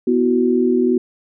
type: chord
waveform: sine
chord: B suspended fourth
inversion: none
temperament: just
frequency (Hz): 246.9 / 329.3 / 370.4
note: B3 / E4 / F#4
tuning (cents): 0 / -2 / +2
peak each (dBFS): -16 / -22 / -16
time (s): 0.07-0.98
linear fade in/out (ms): 5
effects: none